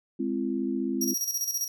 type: chord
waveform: sine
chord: Ab augmented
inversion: none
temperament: equal with one note detuned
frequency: 207.7 / 261.6 / 338.3 Hz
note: Ab3 / C4 / E4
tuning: 0 / 0 / +45 cents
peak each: -32 / -29 / -31 dBFS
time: 0.19-1.14 s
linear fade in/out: 10 ms
type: tone with tremolo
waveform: sawtooth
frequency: 5680 Hz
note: F8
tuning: 28 cents sharp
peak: -23 dBFS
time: 1.01-1.68 s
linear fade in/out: 5 ms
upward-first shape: square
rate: 15 Hz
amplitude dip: 60%
effects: none